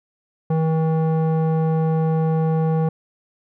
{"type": "tone with low-pass filter", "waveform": "square", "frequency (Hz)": 160, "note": "D#3", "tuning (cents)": 49, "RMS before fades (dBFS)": -19, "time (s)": [0.5, 2.89], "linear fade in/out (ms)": 5, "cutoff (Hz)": 750, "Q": 1.3, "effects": []}